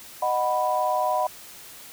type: chord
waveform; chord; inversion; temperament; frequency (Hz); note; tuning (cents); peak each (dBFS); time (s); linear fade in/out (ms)
sine; B major; first; just; 617.4 / 740.8 / 987.8; D#5 / F#5 / B5; -14 / +2 / 0; -26 / -25 / -25; 0.22-1.27; 5
effects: white hiss -44 dBFS RMS until 1.92 s